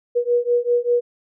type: beating tone pair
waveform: sine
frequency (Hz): 480 / 485.1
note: B4 / B4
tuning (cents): -49 / -31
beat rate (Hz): 5.1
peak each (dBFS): -19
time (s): 0.15-1.01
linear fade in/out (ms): 20
effects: none